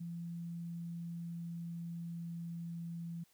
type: tone with pitch glide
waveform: sine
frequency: 170 to 168.73 Hz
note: F3 to E3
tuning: -46 to +41 cents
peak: -40 dBFS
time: 0-3.24 s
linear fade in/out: 10 ms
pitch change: -13 cents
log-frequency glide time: 0.35-3.01 s
effects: white hiss -71 dBFS RMS until 3.33 s